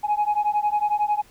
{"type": "beating tone pair", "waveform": "sine", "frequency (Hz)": [830.6, 841.6], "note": ["G#5", "G#5"], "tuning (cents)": [0, 23], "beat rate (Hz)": 11, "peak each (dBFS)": -21, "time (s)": [0.03, 1.22], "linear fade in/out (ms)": 20, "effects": ["tanh soft clip ceiling -15 dBFS", "pink hiss -54 dBFS RMS until 1.3 s"]}